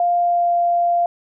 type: tone with pitch glide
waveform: sine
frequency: 700 to 694 Hz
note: F5 to F5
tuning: +4 to -11 cents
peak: -14 dBFS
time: 0-1.06 s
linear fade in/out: 2 ms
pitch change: -15 cents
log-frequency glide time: 0.14-0.54 s
effects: none